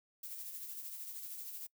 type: noise with tremolo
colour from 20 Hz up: violet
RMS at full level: -44 dBFS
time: 0.23-1.67 s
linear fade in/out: 5 ms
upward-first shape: sine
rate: 13 Hz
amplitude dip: 40%
effects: noise-tail reverb RT60 0.1 s tail -23 dB re dry